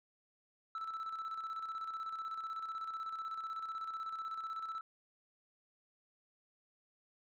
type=tone with tremolo; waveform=sine; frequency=1318.5 Hz; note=E6; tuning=in tune; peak=-35 dBFS; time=0.75-4.81 s; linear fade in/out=2 ms; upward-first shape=square; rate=16 Hz; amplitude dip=55%; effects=tanh soft clip ceiling -37 dBFS